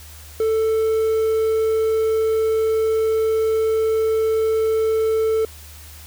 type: tone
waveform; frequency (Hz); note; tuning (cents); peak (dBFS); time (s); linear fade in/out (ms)
triangle; 442.2; A4; +9; -14; 0.4-5.45; 2
effects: added 76 Hz sine -40 dBFS peak until 6.06 s + white hiss -43 dBFS RMS until 6.06 s